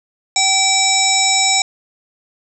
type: harmonic tone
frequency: 770 Hz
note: G5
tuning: 31 cents flat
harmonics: 1 / 3 / 5 / 7 / 9 / 10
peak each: -19 / -19 / -19 / -19 / -19 / -19 dBFS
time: 0.36-1.62 s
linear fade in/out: 2 ms
effects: none